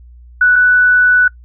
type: tone pair in turn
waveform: sine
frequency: 1480 / 1485.1 Hz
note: F#6 / F#6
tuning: 0 / +6 cents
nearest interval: unison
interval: 6 cents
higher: second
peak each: -6 dBFS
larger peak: neither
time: 0.41-0.56 / 0.56-1.28 s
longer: second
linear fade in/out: 5 ms
effects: noise-tail reverb RT60 0.1 s tail -23 dB re dry + added 60 Hz sine -36 dBFS peak until 1.44 s